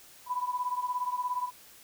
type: beating tone pair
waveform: sine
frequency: 987.8 / 1004.8 Hz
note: B5 / B5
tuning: 0 / +30 cents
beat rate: 17 Hz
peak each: -31 / -34 dBFS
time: 0.26-1.51 s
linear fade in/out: 50 ms
effects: white hiss -54 dBFS RMS until 1.83 s